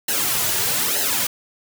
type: noise with flanger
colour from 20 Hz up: white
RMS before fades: -21 dBFS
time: 0.08-1.27 s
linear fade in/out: 5 ms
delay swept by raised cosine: 0.85 to 3.95 ms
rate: 1.1 Hz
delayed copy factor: -0.8
effects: none

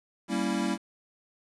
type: chord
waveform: square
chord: G diminished seventh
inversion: none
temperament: equal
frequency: 196 / 233.1 / 277.2 / 329.6 Hz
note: G3 / Bb3 / Db4 / Fb4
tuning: 0 / 0 / 0 / 0 cents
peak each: -32 / -33 / -34 / -33 dBFS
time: 0.28-0.78 s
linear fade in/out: 50 ms
effects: resampled to 24000 Hz + 9-bit

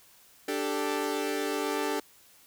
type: chord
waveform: sawtooth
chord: D suspended fourth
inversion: none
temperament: equal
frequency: 293.7 / 392 / 440 Hz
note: D4 / G4 / A4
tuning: 0 / 0 / 0 cents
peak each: -29 dBFS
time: 0.48-2 s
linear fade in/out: 5 ms
effects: white hiss -58 dBFS RMS until 2.46 s

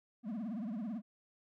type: tone with vibrato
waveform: triangle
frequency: 220 Hz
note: A3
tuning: in tune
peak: -35 dBFS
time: 0.23-1.02 s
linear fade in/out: 50 ms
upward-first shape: triangle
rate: 18 Hz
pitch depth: 250 cents each way
effects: none

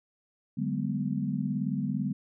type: chord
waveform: sine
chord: G# half-diminished seventh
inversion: second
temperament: equal with one note detuned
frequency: 146.83 / 189.65 / 207.7 / 246.9 Hz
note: D3 / F#3 / G#3 / B3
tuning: 0 / +43 / 0 / 0 cents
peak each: -33 dBFS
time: 0.57-2.13 s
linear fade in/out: 10 ms
effects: none

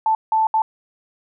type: tone bursts at uneven times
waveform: sine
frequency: 880 Hz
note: A5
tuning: in tune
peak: -14 dBFS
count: 3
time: 0.06-0.15 / 0.32-0.47 / 0.54-0.62 s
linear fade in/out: 2 ms
effects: none

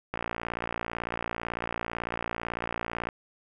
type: click train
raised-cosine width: 0.5 ms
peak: -16 dBFS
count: 172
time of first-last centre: 0.14-3.088 s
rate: 58 Hz
effects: none

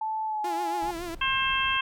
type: tone with pitch glide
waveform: sine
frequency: 874 to 836.5 Hz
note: A5 to G#5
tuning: -12 to +12 cents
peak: -27 dBFS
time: 0.01-0.91 s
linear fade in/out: 5 ms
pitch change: -76 cents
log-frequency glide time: 0.26-0.49 s
type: tone with vibrato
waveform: sawtooth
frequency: 342.9 Hz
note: F4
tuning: 32 cents flat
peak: -29 dBFS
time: 0.44-1.15 s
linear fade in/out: 5 ms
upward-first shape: triangle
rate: 7.1 Hz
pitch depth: 90 cents each way
type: noise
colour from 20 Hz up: brown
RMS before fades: -44 dBFS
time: 0.82-1.77 s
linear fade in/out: 5 ms
type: harmonic tone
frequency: 532 Hz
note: C5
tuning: 29 cents sharp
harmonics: 2 / 3 / 4 / 5 / 6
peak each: -28 / -30 / -36 / -28 / -30 dBFS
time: 1.21-1.81 s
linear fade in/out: 5 ms
effects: none

